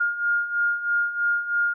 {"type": "beating tone pair", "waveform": "sine", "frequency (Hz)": [1414, 1417.1], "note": ["F6", "F6"], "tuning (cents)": [21, 25], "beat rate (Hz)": 3.1, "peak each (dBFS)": [-27, -22], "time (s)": [0, 1.74], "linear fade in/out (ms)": 10, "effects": []}